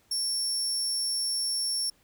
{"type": "tone", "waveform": "30% pulse", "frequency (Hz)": 5460, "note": "F8", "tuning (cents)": -40, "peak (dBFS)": -23, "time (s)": [0.11, 1.9], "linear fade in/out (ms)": 5, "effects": ["pink hiss -65 dBFS RMS until 2.03 s"]}